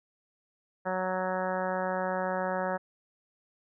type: harmonic tone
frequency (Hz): 185.5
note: F#3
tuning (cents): +5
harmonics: 1 / 2 / 3 / 4 / 5 / 6 / 7 / 8 / 9 / 10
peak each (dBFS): -37 / -40 / -32 / -36 / -36 / -44 / -40 / -42 / -40 / -48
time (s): 0.85-2.78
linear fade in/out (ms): 20
effects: none